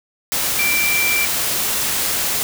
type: tone in noise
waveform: sine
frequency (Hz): 2349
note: D7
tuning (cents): 0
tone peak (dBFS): -17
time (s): 0.59-1.25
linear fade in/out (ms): 0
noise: white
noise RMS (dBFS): -20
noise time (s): 0.32-2.43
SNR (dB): 0
effects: none